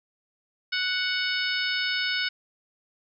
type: harmonic tone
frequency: 740 Hz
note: F#5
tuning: in tune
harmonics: 2 / 3 / 4 / 5 / 6 / 7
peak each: -29 / -31 / -32 / -33 / -34 / -34 dBFS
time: 0.72-2.29 s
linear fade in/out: 10 ms
effects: none